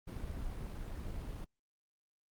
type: noise with amplitude modulation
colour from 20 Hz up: brown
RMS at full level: -40 dBFS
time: 0.07-1.45 s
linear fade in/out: 10 ms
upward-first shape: sine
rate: 54.3 Hz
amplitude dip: 25%
effects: Opus 24 kbps